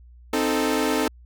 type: chord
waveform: sawtooth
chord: A diminished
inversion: first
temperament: equal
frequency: 261.6 / 311.1 / 440 Hz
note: C4 / Eb4 / A4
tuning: 0 / 0 / 0 cents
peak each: -21 dBFS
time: 0.33-1.08 s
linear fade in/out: 5 ms
effects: added 60 Hz sine -45 dBFS peak until 1.25 s